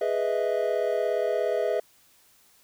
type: chord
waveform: triangle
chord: E major seventh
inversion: first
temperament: equal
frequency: 415.3 / 493.9 / 622.3 / 659.3 Hz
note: G#4 / B4 / D#5 / E5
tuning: 0 / 0 / 0 / 0 cents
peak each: -27 dBFS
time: 0.01-1.8 s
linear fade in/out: 5 ms
effects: white hiss -60 dBFS RMS until 2.63 s